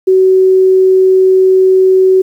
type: tone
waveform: sine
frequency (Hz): 376.4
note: F#4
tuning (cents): +30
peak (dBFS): -4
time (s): 0.07-2.22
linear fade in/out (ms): 10
effects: 7-bit